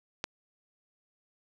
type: click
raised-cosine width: 0.2 ms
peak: -14 dBFS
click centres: 0.241 s
effects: none